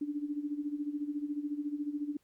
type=tone with tremolo; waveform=sine; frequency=292.8 Hz; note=D4; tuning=5 cents flat; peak=-30 dBFS; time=0.01-2.17 s; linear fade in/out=5 ms; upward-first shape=sine; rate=14 Hz; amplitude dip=75%; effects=pink hiss -74 dBFS RMS until 2.23 s